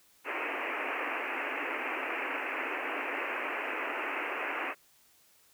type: band-pass noise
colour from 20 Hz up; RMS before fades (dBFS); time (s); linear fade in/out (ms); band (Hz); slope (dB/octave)
white; -35; 0.24-4.75; 50; 260 to 2700; 96
effects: white hiss -64 dBFS RMS until 5.53 s